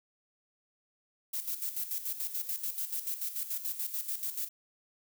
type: noise with tremolo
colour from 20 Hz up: violet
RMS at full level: -34 dBFS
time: 1.33-4.49 s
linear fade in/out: 10 ms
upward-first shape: square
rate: 6.9 Hz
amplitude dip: 65%
effects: none